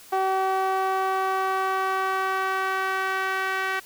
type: tone with band-pass filter sweep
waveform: sawtooth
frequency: 381.3 Hz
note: G4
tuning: 48 cents flat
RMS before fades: -25 dBFS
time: 0.12-3.8 s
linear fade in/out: 10 ms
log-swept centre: 810 to 1700 Hz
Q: 1.9
effects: white hiss -48 dBFS RMS until 3.85 s